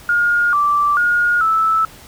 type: tone with pitch steps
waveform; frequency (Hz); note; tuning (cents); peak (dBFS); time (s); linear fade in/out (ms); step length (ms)
sine; 1423 / 1168 / 1431 / 1313; F6 / D6 / F6 / E6; +32 / -10 / +42 / -7; -12; 0.09-1.85; 2; 440
effects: pink hiss -41 dBFS RMS until 2.07 s